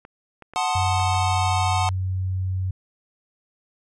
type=clicks; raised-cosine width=0.5 ms; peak=-27 dBFS; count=5; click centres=0.051 / 0.423 / 0.536 / 0.998 / 1.144 s
type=chord; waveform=square; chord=F# diminished seventh; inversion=none; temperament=equal; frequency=740 / 880 / 1046.5 / 1244.5 Hz; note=F#5 / A5 / C6 / Eb6; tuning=0 / 0 / 0 / 0 cents; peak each=-25 / -27 / -29 / -31 dBFS; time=0.56-1.89 s; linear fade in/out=0 ms
type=tone; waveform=sine; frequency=93.4 Hz; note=F#2; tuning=17 cents sharp; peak=-22 dBFS; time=0.75-2.71 s; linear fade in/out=5 ms
effects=resampled to 22050 Hz